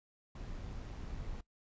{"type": "noise with amplitude modulation", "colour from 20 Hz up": "brown", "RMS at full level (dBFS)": -42, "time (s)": [0.35, 1.41], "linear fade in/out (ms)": 5, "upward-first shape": "sine", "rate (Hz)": 106, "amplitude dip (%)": 25, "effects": ["noise-tail reverb RT60 0.1 s tail -19 dB re dry", "resampled to 16000 Hz"]}